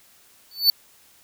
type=tone with exponential growth; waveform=square; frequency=4495 Hz; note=C#8; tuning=23 cents sharp; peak=-10 dBFS; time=0.51-0.7 s; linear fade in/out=1 ms; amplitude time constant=41 ms; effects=white hiss -55 dBFS RMS until 1.23 s